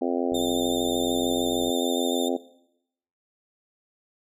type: harmonic tone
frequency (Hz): 86.7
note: F2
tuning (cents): -12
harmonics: 3 / 4 / 5 / 6 / 7 / 8 / 9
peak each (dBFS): -27 / -29 / -31 / -33 / -34 / -35 / -36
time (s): 0.01-2.37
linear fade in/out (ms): 10
type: click train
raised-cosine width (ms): 2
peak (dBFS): -27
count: 91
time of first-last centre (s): 0.32-1.696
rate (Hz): 65.4
type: tone with vibrato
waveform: sawtooth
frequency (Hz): 3599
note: A7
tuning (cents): +38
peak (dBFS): -28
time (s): 0.34-2.29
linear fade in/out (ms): 10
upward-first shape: triangle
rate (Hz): 13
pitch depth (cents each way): 34
effects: noise-tail reverb RT60 0.8 s tail -18 dB re dry